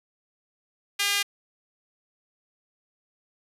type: tone with high-pass filter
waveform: sawtooth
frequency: 403.7 Hz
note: G#4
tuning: 49 cents flat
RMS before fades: -25 dBFS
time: 0.99-1.23 s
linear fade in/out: 10 ms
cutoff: 2400 Hz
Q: 1.3
effects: resampled to 32000 Hz